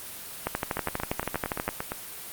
two click trains, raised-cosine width 0.5 ms, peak -11 / -14 dBFS, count 16 / 11, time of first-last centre 0.47-1.68 / 0.77-1.919 s, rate 12.4 / 8.7 Hz, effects white hiss -40 dBFS RMS until 2.32 s + Opus 32 kbps

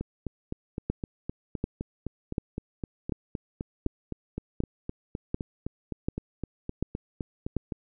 two click trains, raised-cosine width 3 ms, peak -14 / -19 dBFS, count 10 / 31, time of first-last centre 0.9-7.567 / 0.01-7.722 s, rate 1.35 / 3.89 Hz, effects none

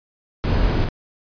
brown noise with echo, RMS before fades -20 dBFS, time 0.44-0.84 s, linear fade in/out 0 ms, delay 47 ms, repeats 1, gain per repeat -4 dB, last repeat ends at 0.887 s, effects resampled to 11025 Hz

